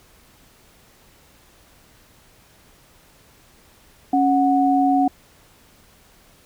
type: tone pair together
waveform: sine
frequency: 276 / 736.8 Hz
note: C#4 / F#5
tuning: -7 / -7 cents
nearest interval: octave + perfect fourth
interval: 1700 cents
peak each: -17 dBFS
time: 4.13-5.08 s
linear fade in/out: 5 ms
effects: pink hiss -53 dBFS RMS until 6.45 s